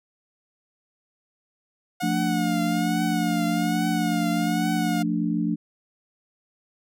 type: tone with vibrato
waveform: sawtooth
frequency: 721 Hz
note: F#5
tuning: 45 cents flat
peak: -24 dBFS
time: 2-5.03 s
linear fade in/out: 10 ms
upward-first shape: triangle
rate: 1.2 Hz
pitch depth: 78 cents each way
type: chord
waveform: sine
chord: D minor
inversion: first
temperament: equal with one note detuned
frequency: 174.61 / 222.7 / 293.7 Hz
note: F3 / A3 / D4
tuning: 0 / +21 / 0 cents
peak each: -26 dBFS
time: 2.02-5.56 s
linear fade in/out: 20 ms
effects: none